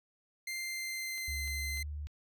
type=tone with pitch glide; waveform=sawtooth; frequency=2093 to 2068 Hz; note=C7 to C7; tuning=0 to -21 cents; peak=-33 dBFS; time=0.47-1.83 s; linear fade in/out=5 ms; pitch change=-21 cents; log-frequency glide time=0.57-1.39 s
type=click train; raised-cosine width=0.2 ms; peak=-37 dBFS; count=4; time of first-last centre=1.18-2.07 s; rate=3.37 Hz
type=tone; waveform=sine; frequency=74 Hz; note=D2; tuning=14 cents sharp; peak=-37 dBFS; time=1.28-2.07 s; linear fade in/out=0 ms
effects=none